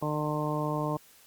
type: harmonic tone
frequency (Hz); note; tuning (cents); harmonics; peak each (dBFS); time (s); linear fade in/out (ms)
150.9; D3; +47; 1 / 2 / 3 / 4 / 5 / 6 / 7; -32 / -34 / -37 / -35 / -42 / -37 / -36; 0.02-0.97; 5
effects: white hiss -57 dBFS RMS until 1.26 s + Opus 48 kbps